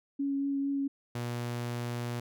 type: tone with vibrato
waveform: sine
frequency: 278 Hz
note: C#4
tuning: 5 cents sharp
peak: -28 dBFS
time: 0.19-0.88 s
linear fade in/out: 10 ms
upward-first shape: triangle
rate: 4.4 Hz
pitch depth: 13 cents each way
type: tone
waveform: sawtooth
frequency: 120 Hz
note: B2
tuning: 49 cents flat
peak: -29 dBFS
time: 1.15-2.2 s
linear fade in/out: 5 ms
effects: none